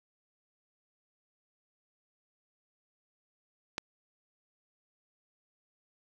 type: click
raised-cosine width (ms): 0.2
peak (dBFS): -15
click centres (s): 3.781
effects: none